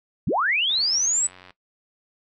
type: linear sweep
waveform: sine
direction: up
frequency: 85.5 to 8020 Hz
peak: -19 dBFS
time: 0.27-1.27 s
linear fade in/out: 5 ms
type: click train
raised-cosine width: 0.3 ms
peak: -29 dBFS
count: 75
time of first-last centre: 0.7-1.506 s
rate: 91.8 Hz
effects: noise-tail reverb RT60 0.1 s tail -17 dB re dry